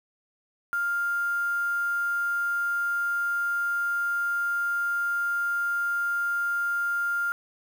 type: tone with quantisation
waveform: sine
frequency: 1400 Hz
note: F6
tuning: 4 cents sharp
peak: -24 dBFS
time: 0.73-7.32 s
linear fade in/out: 0 ms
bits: 7
effects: none